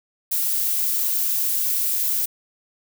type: noise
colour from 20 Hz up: violet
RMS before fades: -22 dBFS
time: 0.31-2.26 s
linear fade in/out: 10 ms
effects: none